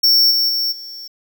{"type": "tone with level steps", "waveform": "square", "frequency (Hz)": 5460, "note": "F8", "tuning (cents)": -40, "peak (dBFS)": [-10, -14, -17, -31], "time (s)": [0.03, 1.08], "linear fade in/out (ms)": 10, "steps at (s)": [0.3, 0.48, 0.71], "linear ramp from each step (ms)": 20, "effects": ["8-bit"]}